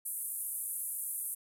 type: band-pass noise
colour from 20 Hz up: pink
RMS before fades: -38 dBFS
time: 0.05-1.35 s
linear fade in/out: 10 ms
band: 9400 to 13000 Hz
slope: 48 dB/octave
effects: none